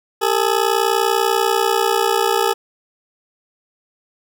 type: ring-modulated tone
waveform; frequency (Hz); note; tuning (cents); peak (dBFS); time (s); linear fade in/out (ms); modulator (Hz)
20% pulse; 425.5; G#4; +42; -7; 0.21-2.54; 20; 30.1
effects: none